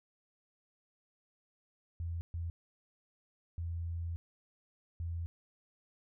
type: tone bursts at uneven times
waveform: sine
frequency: 84.4 Hz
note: E2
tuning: 41 cents sharp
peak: -35 dBFS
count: 4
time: 2-2.21 / 2.34-2.5 / 3.58-4.16 / 5-5.26 s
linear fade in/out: 0 ms
effects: none